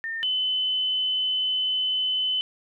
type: tone pair in turn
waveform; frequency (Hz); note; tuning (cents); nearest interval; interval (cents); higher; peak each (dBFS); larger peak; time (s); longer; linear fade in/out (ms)
sine; 1814 / 3028; A#6 / F#7; -48 / +39; major sixth; 887; second; -28 / -22; second; 0.04-0.23 / 0.23-2.41; second; 0
effects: none